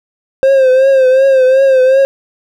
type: tone with vibrato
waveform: triangle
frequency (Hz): 528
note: C5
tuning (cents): +16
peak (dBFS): -3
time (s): 0.43-2.05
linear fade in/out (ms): 0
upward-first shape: triangle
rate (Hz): 2.7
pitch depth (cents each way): 67
effects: none